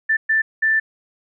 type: tone bursts at uneven times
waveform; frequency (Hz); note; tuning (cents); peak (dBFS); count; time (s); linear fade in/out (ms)
sine; 1769; A6; +9; -14; 3; 0.09-0.17 / 0.29-0.42 / 0.62-0.8; 10
effects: none